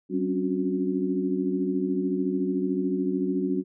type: tone cluster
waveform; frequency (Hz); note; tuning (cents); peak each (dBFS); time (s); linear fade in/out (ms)
sine; 190.4 / 269.9 / 283.6 / 365.4; F#3 / C#4 / C#4 / F#4; +50 / -46 / +40 / -22; -29; 0.09-3.64; 50
effects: none